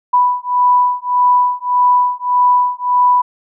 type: beating tone pair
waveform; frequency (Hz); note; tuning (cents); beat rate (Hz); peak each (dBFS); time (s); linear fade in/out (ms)
sine; 987.8 / 989.5; B5 / B5; 0 / +3; 1.7; -13; 0.13-3.22; 10
effects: none